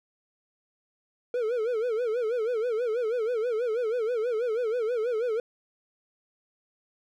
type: tone with vibrato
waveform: triangle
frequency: 463.6 Hz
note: A#4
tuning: 10 cents flat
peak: -23 dBFS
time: 1.34-5.4 s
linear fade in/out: 2 ms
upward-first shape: sine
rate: 6.2 Hz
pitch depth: 140 cents each way
effects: none